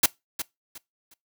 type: noise with echo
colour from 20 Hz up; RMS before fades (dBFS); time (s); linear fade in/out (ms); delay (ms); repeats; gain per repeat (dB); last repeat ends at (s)
white; -17; 0.03-0.06; 5; 360; 3; -12; 1.14
effects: noise-tail reverb RT60 0.2 s tail -22 dB re dry